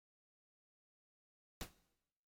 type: noise with exponential decay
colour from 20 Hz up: pink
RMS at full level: -39 dBFS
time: 1.61-1.73 s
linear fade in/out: 1 ms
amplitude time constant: 25 ms
effects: noise-tail reverb RT60 0.9 s tail -18 dB re dry + MP3 64 kbps